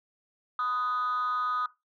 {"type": "tone with frequency modulation", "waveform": "sine", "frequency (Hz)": 1244.5, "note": "D#6", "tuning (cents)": 0, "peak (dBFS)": -25, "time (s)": [0.59, 1.66], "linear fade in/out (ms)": 2, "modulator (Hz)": 238, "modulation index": 0.51, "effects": ["noise-tail reverb RT60 0.2 s tail -18 dB re dry", "tanh soft clip ceiling -24 dBFS"]}